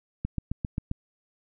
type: click train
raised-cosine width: 5 ms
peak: -16 dBFS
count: 6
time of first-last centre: 0.25-0.914 s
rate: 7.53 Hz
effects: none